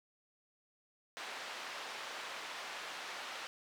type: band-pass noise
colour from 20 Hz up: pink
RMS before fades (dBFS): -45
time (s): 1.17-3.47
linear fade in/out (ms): 0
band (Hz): 780 to 4400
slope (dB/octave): 12
effects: none